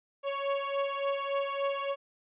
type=beating tone pair; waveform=30% pulse; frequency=554.4 / 557.9 Hz; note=C#5 / C#5; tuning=0 / +11 cents; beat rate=3.5 Hz; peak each=-29 / -31 dBFS; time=0.23-1.96 s; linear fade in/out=50 ms; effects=resampled to 8000 Hz